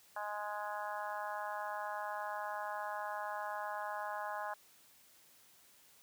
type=harmonic tone; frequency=208.3 Hz; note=G#3; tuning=5 cents sharp; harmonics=3 / 4 / 5 / 6 / 7 / 8; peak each=-45 / -42 / -44 / -49 / -48 / -48 dBFS; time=0.16-4.54 s; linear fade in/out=5 ms; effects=white hiss -64 dBFS RMS until 6.02 s + high-pass 60 Hz 12 dB/octave